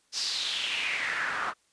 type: noise with band-pass filter sweep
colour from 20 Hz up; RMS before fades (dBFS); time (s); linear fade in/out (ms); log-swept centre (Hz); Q
pink; -31; 0.12-1.54; 50; 5300 to 1200; 4
effects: white hiss -68 dBFS RMS until 1.72 s + resampled to 22050 Hz